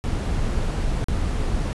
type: noise with dropouts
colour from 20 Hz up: brown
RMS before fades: -23 dBFS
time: 0.04-1.73 s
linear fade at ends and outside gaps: 0 ms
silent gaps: 1.042-1.085 s
effects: resampled to 24000 Hz